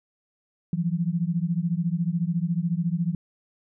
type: beating tone pair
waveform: sine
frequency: 164.81 / 178.81 Hz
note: E3 / F3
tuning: 0 / +41 cents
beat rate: 14 Hz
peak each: -25 / -26 dBFS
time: 0.73-3.15 s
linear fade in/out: 2 ms
effects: none